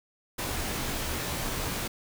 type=noise with comb filter; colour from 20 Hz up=pink; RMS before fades=-32 dBFS; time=0.38-1.88 s; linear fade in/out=10 ms; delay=20 ms; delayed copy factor=-0.7; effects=none